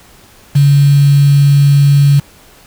sine tone with quantisation, 141.8 Hz, C#3, 40 cents sharp, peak -4 dBFS, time 0.55-2.2 s, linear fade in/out 10 ms, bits 4, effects pink hiss -42 dBFS RMS until 2.66 s

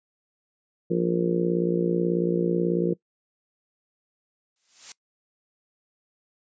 harmonic tone, 58.27 Hz, A#1, in tune, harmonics 3 / 4 / 5 / 6 / 7 / 8 / 9, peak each -25 / -35 / -34 / -25 / -34 / -27 / -37 dBFS, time 0.9-2.94 s, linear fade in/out 10 ms
blue noise with exponential growth, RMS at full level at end -32 dBFS, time 4.56-4.92 s, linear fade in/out 2 ms, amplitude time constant 77 ms
effects noise-tail reverb RT60 0.1 s tail -21 dB re dry + resampled to 16000 Hz

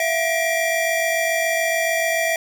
square tone cluster, 661 / 708 / 1908 / 2357 Hz, E5 / F5 / A#6 / D7, +5 / +23 / +40 / +6 cents, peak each -22 / -30 / -25 / -26 dBFS, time 0-2.36 s, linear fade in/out 2 ms, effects none

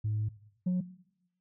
sine tone pair in turn, 107 / 181.31 Hz, A2 / F#3, -48 / -35 cents, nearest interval major sixth, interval 913 cents, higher second, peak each -27 / -23 dBFS, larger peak second, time 0.04-0.29 / 0.66-0.81 s, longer first, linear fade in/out 10 ms, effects noise-tail reverb RT60 0.8 s tail -18 dB re dry + tanh soft clip ceiling -25 dBFS

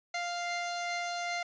sawtooth tone pair together, 698.5 / 2093 Hz, F5 / C7, 0 / 0 cents, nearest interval octave + perfect fifth, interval 1900 cents, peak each -30 / -35 dBFS, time 0.14-1.43 s, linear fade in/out 5 ms, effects resampled to 16000 Hz

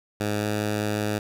10% pulse tone with pitch glide, 104.4 to 105.43 Hz, G#2 to G#2, +10 to +27 cents, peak -16 dBFS, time 0.2-1.19 s, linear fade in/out 5 ms, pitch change +17 cents, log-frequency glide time 0.37-0.45 s, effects none

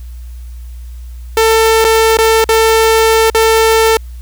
sawtooth tone with dropouts, 446.6 Hz, A4, 26 cents sharp, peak -3 dBFS, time 1.37-3.97 s, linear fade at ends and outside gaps 2 ms, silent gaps 1.844-1.848 / 2.171-2.186 / 2.442-2.49 / 3.3-3.347 s, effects added 60 Hz sine -25 dBFS peak until 4.21 s + white hiss -48 dBFS RMS until 4.21 s

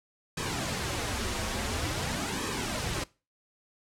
pink noise with flanger, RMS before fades -32 dBFS, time 0.37-3.04 s, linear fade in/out 5 ms, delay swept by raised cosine 1.4 to 6.9 ms, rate 0.48 Hz, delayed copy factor -0.65, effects noise-tail reverb RT60 0.3 s tail -21 dB re dry + low-pass 9000 Hz 12 dB/octave

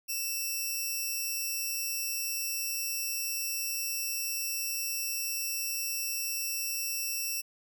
10% pulse tone pair together, 2655 / 5647 Hz, E7 / F8, +12 / +18 cents, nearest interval octave + minor second, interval 1306 cents, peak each -25 / -29 dBFS, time 0.08-7.42 s, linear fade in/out 20 ms, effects none

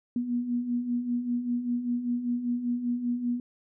sine beating tone pair, 238.3 / 243.4 Hz, A#3 / B3, +38 / -25 cents, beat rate 5.1 Hz, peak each -34 / -27 dBFS, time 0.16-3.4 s, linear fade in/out 2 ms, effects none

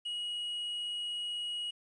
triangle tone, 2901 Hz, F#7, 35 cents flat, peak -33 dBFS, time 0.05-1.71 s, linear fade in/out 10 ms, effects resampled to 24000 Hz + 11-bit

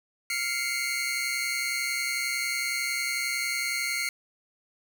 sawtooth tone cluster, 1392 / 2094 / 2225 Hz, F6 / C7 / C#7, -6 / +1 / +6 cents, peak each -35 / -27 / -27 dBFS, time 0.3-4.09 s, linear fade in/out 2 ms, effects none

